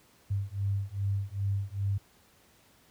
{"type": "beating tone pair", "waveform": "sine", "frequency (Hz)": [98, 100.5], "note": ["G2", "G2"], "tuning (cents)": [0, 44], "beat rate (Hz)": 2.5, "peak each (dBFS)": -31, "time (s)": [0.3, 1.98], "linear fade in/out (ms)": 10, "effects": ["pink hiss -62 dBFS RMS until 2.9 s", "high-pass 60 Hz 12 dB/octave"]}